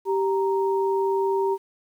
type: tone pair together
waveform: sine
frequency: 389.6 / 932.3 Hz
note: G4 / A#5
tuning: -11 / 0 cents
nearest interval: octave + minor third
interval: 1511 cents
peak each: -21 / -26 dBFS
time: 0.05-1.58 s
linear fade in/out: 50 ms
effects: 9-bit